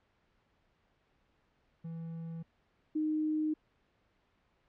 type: tone pair in turn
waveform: triangle / sine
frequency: 164.81 / 308.8 Hz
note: E3 / D#4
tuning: 0 / -13 cents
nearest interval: major seventh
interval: 1087 cents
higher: second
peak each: -37 / -29 dBFS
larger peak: second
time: 1.84-2.43 / 2.95-3.54 s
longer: neither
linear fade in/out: 10 ms
effects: pink hiss -73 dBFS RMS until 4.68 s + low-pass 3000 Hz 12 dB/octave